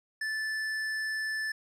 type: tone with hard clipping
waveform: sine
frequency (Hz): 1751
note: A6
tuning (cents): -9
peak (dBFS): -32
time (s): 0.21-1.52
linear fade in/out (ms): 5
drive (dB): 9
effects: none